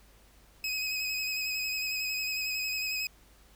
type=tone with vibrato; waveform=25% pulse; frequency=2534 Hz; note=D#7; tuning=31 cents sharp; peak=-27 dBFS; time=0.64-3.07 s; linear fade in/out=2 ms; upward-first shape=square; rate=11 Hz; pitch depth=20 cents each way; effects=added 50 Hz sine -59 dBFS peak until 3.55 s + pink hiss -61 dBFS RMS until 3.55 s